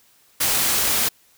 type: noise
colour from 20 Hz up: white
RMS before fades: -20 dBFS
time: 0.4-1.09 s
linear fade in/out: 10 ms
effects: white hiss -57 dBFS RMS until 1.37 s